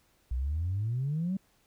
sine exponential sweep, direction up, 59 to 197.7 Hz, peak -27 dBFS, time 0.31-1.37 s, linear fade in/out 5 ms, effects tanh soft clip ceiling -24 dBFS + pink hiss -68 dBFS RMS until 1.66 s

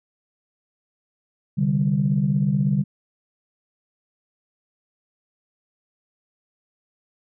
sine chord, C suspended second, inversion none, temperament just, 130.81 / 147.16 / 196.22 Hz, C3 / D3 / G3, 0 / +4 / +2 cents, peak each -25 / -20 / -21 dBFS, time 1.57-2.84 s, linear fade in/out 20 ms, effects tanh soft clip ceiling -9 dBFS

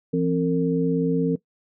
sine tone cluster, 169 / 265.6 / 455.1 Hz, E3 / C4 / A#4, +43 / +26 / -42 cents, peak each -23 dBFS, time 0.13-1.36 s, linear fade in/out 10 ms, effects noise-tail reverb RT60 0.1 s tail -18 dB re dry

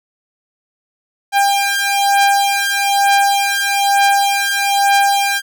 sawtooth beating tone pair, 798 / 799.1 Hz, G5 / G5, +31 / +33 cents, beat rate 1.1 Hz, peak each -11 dBFS, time 1.32-5.42 s, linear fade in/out 50 ms, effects none

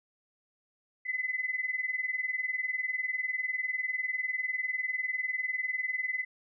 sine tone pair together, 2018 / 2038 Hz, B6 / C7, +37 / -46 cents, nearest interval unison, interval 17 cents, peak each -32 / -34 dBFS, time 1.05-6.25 s, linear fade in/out 20 ms, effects none

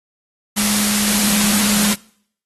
sine tone in noise, 207.7 Hz, G#3, in tune, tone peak -18 dBFS, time 0.56-1.95 s, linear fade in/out 20 ms, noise white, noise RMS -17 dBFS, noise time 0.56-1.95 s, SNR -4 dB, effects noise-tail reverb RT60 0.6 s tail -23 dB re dry + AAC 32 kbps

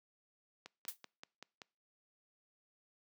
click train, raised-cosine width 0.2 ms, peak -31 dBFS, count 6, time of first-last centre 0.66-1.618 s, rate 5.22 Hz
blue noise with exponential decay, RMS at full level -36 dBFS, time 0.88-0.97 s, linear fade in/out 1 ms, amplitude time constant 19 ms
effects noise-tail reverb RT60 0.4 s tail -25 dB re dry + high-pass 200 Hz 12 dB/octave

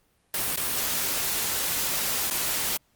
white noise with dropouts, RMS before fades -27 dBFS, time 0.34-2.77 s, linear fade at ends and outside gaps 2 ms, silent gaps 0.56-0.573 / 2.301-2.309 s, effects pink hiss -67 dBFS RMS until 2.95 s + Opus 32 kbps

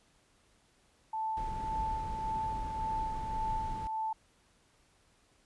sine tone with tremolo, 880 Hz, A5, in tune, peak -31 dBFS, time 1.13-4.13 s, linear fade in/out 5 ms, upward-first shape sine, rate 1.8 Hz, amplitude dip 50%
brown noise, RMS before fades -40 dBFS, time 1.37-3.87 s, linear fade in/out 0 ms
effects pink hiss -68 dBFS RMS until 5.45 s + resampled to 24000 Hz

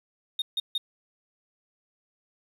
sine tone bursts, 3690 Hz, A#7, 18 cents flat, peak -22 dBFS, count 3, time 0.39-0.78 s, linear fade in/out 5 ms, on 30 ms, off 150 ms, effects tanh soft clip ceiling -24 dBFS + 9-bit

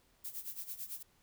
violet noise with tremolo, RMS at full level -41 dBFS, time 0.24-1.03 s, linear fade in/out 10 ms, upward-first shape sine, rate 9 Hz, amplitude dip 80%, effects pink hiss -70 dBFS RMS until 1.22 s

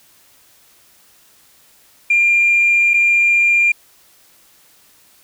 sine tone with dropouts, 2395 Hz, D7, 33 cents sharp, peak -9 dBFS, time 2.1-3.72 s, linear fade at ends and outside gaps 5 ms, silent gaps 2.936-2.94 s, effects tanh soft clip ceiling -6 dBFS + white hiss -51 dBFS RMS until 5.23 s

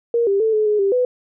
sine tone with pitch steps, 469.2 / 396.3 / 442.7 / 428.9 / 420.5 / 394.2 / 498.6 Hz, A#4 / G4 / A4 / A4 / G#4 / G4 / B4, +11 / +19 / +11 / -44 / +22 / +10 / +16 cents, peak -14 dBFS, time 0.14-1.05 s, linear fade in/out 2 ms, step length 130 ms, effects none

